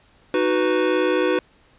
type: chord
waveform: square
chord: B major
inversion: first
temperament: equal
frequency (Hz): 311.1 / 370 / 493.9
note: D#4 / F#4 / B4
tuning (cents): 0 / 0 / 0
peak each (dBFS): -24 / -22 / -22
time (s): 0.34-1.39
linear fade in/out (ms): 2
effects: pink hiss -56 dBFS RMS until 1.78 s + resampled to 8000 Hz